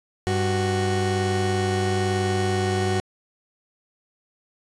30% pulse tone pair together, 98 / 370.9 Hz, G2 / F#4, 0 / +4 cents, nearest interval octave + major seventh, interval 2304 cents, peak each -21 dBFS, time 0.27-3 s, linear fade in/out 0 ms, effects resampled to 22050 Hz

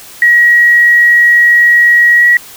sine tone with pitch glide, 1906 to 1922.6 Hz, A#6 to B6, +38 to -47 cents, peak -3 dBFS, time 0.22-2.37 s, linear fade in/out 2 ms, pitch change +15 cents, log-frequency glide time 2.17-2.25 s, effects white hiss -33 dBFS RMS until 2.56 s

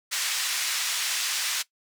white band-pass noise, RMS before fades -28 dBFS, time 0.11-1.63 s, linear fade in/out 20 ms, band 1500 to 6900 Hz, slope 12 dB/octave, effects noise-tail reverb RT60 0.1 s tail -18 dB re dry

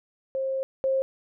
sine tone pair in turn, 533 / 533 Hz, C5 / C5, +32 / +32 cents, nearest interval unison, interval 0 cents, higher neither, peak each -25 / -21 dBFS, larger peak second, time 0.35-0.63 / 0.84-1.02 s, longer first, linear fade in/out 0 ms, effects none

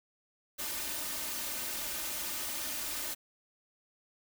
white noise with comb filter, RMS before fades -37 dBFS, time 0.58-3.15 s, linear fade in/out 20 ms, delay 3.3 ms, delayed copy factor +0.65, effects none

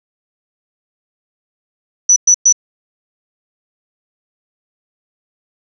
sine tone bursts, 5940 Hz, F#8, 6 cents sharp, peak -5 dBFS, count 3, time 2.09-2.526 s, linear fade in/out 5 ms, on 72 ms, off 110 ms, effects none

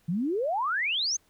sine exponential sweep, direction up, 156.8 to 6560 Hz, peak -25 dBFS, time 0.08-1.17 s, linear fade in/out 10 ms, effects pink hiss -66 dBFS RMS until 1.29 s

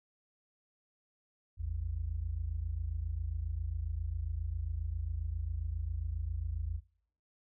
sine tone pair together, 55 / 82.41 Hz, A1 / E2, 0 / 0 cents, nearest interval perfect fifth, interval 700 cents, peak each -37 / -36 dBFS, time 1.57-6.81 s, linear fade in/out 50 ms, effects noise-tail reverb RT60 0.6 s tail -22 dB re dry

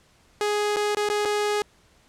sawtooth tone with dropouts, 416.3 Hz, G#4, 4 cents sharp, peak -18 dBFS, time 0.41-1.62 s, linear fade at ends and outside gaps 1 ms, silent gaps 0.762-0.767 / 0.949-0.97 / 1.089-1.099 / 1.251-1.255 s, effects pink hiss -59 dBFS RMS until 2.08 s + low-pass 9000 Hz 12 dB/octave

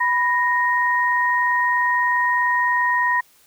sine tone pair together, 987.8 / 1864.7 Hz, B5 / A#6, 0 / 0 cents, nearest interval major seventh, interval 1100 cents, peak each -19 dBFS, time 0-3.21 s, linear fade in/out 10 ms, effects white hiss -55 dBFS RMS until 3.46 s

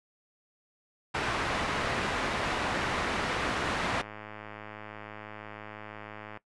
white low-pass noise, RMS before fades -31 dBFS, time 1.14-4.02 s, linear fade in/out 10 ms, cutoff 1800 Hz, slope 12 dB/octave
click train, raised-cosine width 0.5 ms, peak -27 dBFS, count 279, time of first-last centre 3.75-6.373 s, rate 106 Hz
effects noise-tail reverb RT60 0.1 s tail -18 dB re dry + resampled to 24000 Hz

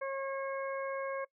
harmonic tone, 543 Hz, C#5, 36 cents flat, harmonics 1 / 2 / 3 / 4, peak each -35 / -41 / -45 / -47 dBFS, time 0.01-1.25 s, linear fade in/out 10 ms, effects noise-tail reverb RT60 0.1 s tail -22 dB re dry

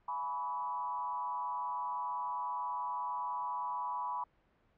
sine tone with frequency modulation, 987.8 Hz, B5, in tune, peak -34 dBFS, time 0.08-4.24 s, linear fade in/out 5 ms, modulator 146 Hz, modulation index 0.83, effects pink hiss -71 dBFS RMS until 4.77 s + low-pass 2000 Hz 12 dB/octave

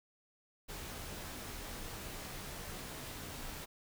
pink noise with comb filter, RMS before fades -45 dBFS, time 0.68-3.66 s, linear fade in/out 20 ms, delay 18 ms, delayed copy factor -0.5, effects none

